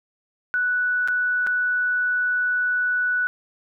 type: tone with dropouts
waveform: sine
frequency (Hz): 1480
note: F#6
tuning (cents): 0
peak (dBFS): -19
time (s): 0.54-3.27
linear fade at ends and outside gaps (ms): 0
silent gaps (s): 1.076-1.084 / 1.466-1.471
effects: none